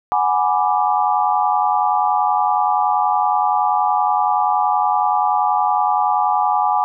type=chord; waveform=sine; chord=G# half-diminished seventh; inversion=third; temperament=equal; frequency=740 / 830.6 / 987.8 / 1174.7 Hz; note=F#5 / G#5 / B5 / D6; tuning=0 / 0 / 0 / 0 cents; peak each=-20 / -17 / -22 / -21 dBFS; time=0.12-6.84 s; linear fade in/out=0 ms; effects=none